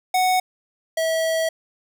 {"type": "tone pair in turn", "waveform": "square", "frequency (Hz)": [740, 648.2], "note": ["F#5", "E5"], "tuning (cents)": [0, -29], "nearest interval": "major second", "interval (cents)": 229, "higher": "first", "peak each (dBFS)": [-17, -20], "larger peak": "first", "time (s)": [[0.14, 0.4], [0.97, 1.49]], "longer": "second", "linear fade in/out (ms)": 5, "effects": ["9-bit"]}